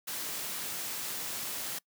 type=high-pass noise; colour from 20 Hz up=white; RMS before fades=-37 dBFS; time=0.07-1.79 s; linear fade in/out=10 ms; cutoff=100 Hz; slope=24 dB/octave; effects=noise-tail reverb RT60 0.1 s tail -24 dB re dry